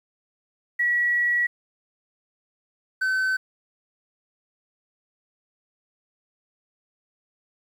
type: tone pair in turn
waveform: sine / triangle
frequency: 1929 / 1527 Hz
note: B6 / G6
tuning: -41 / -46 cents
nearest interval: major third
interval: 405 cents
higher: first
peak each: -19 dBFS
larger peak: neither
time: 0.79-1.47 / 3.01-3.37 s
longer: first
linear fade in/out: 10 ms
effects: 9-bit